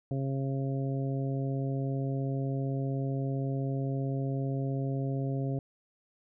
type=harmonic tone; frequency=135.6 Hz; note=C#3; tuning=38 cents flat; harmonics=1 / 2 / 3 / 4 / 5; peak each=-30 / -36 / -40 / -42 / -44 dBFS; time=0.11-5.59 s; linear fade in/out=2 ms; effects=none